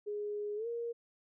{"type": "tone with pitch glide", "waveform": "sine", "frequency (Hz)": [415.3, 468.9], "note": ["G#4", "A#4"], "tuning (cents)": [0, 10], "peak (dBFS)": -35, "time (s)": [0.06, 0.93], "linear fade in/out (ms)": 20, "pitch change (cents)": 210, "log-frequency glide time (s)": [0.56, 0.67], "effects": []}